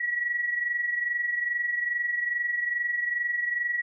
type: tone pair together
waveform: sine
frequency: 1924 / 1946.4 Hz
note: B6 / B6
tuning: -46 / -26 cents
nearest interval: unison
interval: 20 cents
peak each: -26 / -33 dBFS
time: 0-3.82 s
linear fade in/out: 10 ms
effects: none